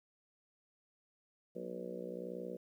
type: harmonic tone with a mistuned harmonic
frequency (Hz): 61.1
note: B1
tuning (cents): -18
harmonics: 3 / 4 / 5 / 6 / 7 / 8 / 9 / 10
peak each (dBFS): -48 / -51 / -54 / -48 / -52 / -45 / -50 / -56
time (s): 1.55-2.57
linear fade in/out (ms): 10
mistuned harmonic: 4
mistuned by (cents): -46
effects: 12-bit